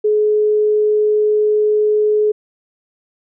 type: tone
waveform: sine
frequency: 423.8 Hz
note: G#4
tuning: 35 cents sharp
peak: -11 dBFS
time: 0.04-2.32 s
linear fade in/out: 10 ms
effects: none